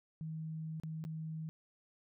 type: tone with dropouts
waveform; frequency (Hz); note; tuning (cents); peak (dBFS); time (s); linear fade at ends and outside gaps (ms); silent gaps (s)
sine; 158.7; D#3; +35; -39; 0.21-1.49; 0; 0.799-0.835 / 1.04-1.05
effects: none